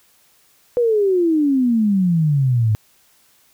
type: exponential sweep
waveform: sine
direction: down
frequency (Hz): 493.9 to 104.7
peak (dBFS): -13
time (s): 0.77-2.75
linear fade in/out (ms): 0
effects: white hiss -56 dBFS RMS until 3.53 s